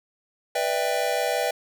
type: chord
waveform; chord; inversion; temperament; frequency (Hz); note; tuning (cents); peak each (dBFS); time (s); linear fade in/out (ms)
square; E minor seventh; second; just; 494.4 / 593.3 / 659.3 / 791.1; B4 / D5 / E5 / G5; +2 / +18 / 0 / +16; -29; 0.55-1.51; 5
effects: none